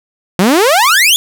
sawtooth exponential sweep, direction up, 170.8 to 3520 Hz, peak -3 dBFS, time 0.39-1.16 s, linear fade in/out 0 ms, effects none

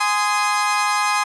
30% pulse chord, Ab major, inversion none, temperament equal with one note detuned, 830.6 / 1035.7 / 1244.5 Hz, Ab5 / C6 / Eb6, 0 / -18 / 0 cents, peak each -19 dBFS, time 0-1.24 s, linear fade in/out 10 ms, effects resampled to 24000 Hz

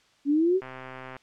sine exponential sweep, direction up, 276.6 to 392 Hz, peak -19 dBFS, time 0.25-0.61 s, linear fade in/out 50 ms
click train, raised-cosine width 0.5 ms, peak -25 dBFS, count 72, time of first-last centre 0.62-1.166 s, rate 130 Hz
effects white hiss -62 dBFS RMS until 1.22 s + low-pass 5000 Hz 12 dB/octave

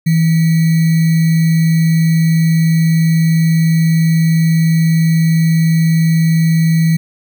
sine tone with sample-and-hold, 163 Hz, E3, 19 cents flat, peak -8 dBFS, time 0.06-6.97 s, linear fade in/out 10 ms, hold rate 2100 Hz, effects none

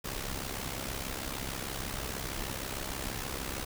pink noise with amplitude modulation, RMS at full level -34 dBFS, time 0.04-3.65 s, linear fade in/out 10 ms, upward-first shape sine, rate 66.4 Hz, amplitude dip 70%, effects none

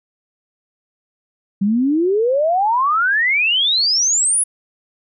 sine exponential sweep, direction up, 190.8 to 10548 Hz, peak -13 dBFS, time 1.61-4.44 s, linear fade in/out 10 ms, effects none

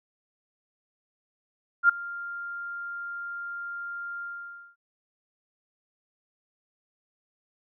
sine tone with ADSR envelope, 1396.9 Hz, F6, in tune, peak -12 dBFS, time 1.83-4.76 s, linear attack 62 ms, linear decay 5 ms, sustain -21 dB, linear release 540 ms, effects none

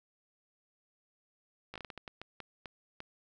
slowing click train, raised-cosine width 0.3 ms, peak -27 dBFS, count 12, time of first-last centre 1.74-3.004 s, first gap 16 ms, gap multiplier 1.36, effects none

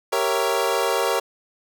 25% pulse chord, G diminished seventh, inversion none, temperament equal with one note detuned, 392 / 466.2 / 554.4 / 666.9 Hz, G4 / Bb4 / Db5 / Fb5, 0 / 0 / 0 / +20 cents, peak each -22 / -20 / -21 / -25 dBFS, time 0.12-1.2 s, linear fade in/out 10 ms, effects none

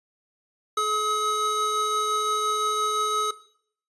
square tone pair together, 426.6 / 1274 Hz, G#4 / D#6, +46 / +41 cents, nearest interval octave + perfect fifth, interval 1895 cents, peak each -31 / -23 dBFS, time 0.77-3.31 s, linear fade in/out 5 ms, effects noise-tail reverb RT60 0.6 s tail -17 dB re dry + resampled to 24000 Hz

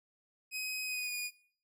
sawtooth tone with pitch glide, 2523 to 2454 Hz, D#7 to D#7, +23 to -25 cents, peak -32 dBFS, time 0.51-1.31 s, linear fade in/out 50 ms, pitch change -48 cents, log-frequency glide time 0.85-1.14 s, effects noise-tail reverb RT60 0.5 s tail -18 dB re dry

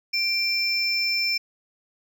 triangle tone pair together, 2359 / 5296 Hz, D7 / E8, +7 / +7 cents, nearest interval octave + major second, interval 1400 cents, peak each -23 dBFS, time 0.13-1.38 s, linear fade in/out 10 ms, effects none

